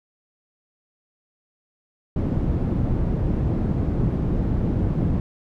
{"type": "low-pass noise", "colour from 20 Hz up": "white", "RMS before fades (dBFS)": -22, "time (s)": [2.16, 5.2], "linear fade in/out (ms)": 2, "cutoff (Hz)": 180, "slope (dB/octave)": 12, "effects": []}